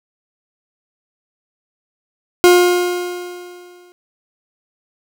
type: tone with exponential decay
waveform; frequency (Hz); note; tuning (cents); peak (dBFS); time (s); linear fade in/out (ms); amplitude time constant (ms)
40% pulse; 355.9; F4; +33; -4; 2.44-3.92; 0; 320
effects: none